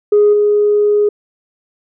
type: tone with level steps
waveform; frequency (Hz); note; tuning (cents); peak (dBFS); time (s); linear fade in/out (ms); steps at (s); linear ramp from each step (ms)
sine; 415.3; G#4; 0; -5 / -8; 0.12-1.09; 5; 0.33; 5
effects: tanh soft clip ceiling -3 dBFS